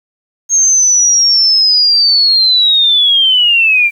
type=linear sweep; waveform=sine; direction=down; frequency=6490 to 2336 Hz; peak=-6 dBFS; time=0.49-3.91 s; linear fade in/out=50 ms; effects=7-bit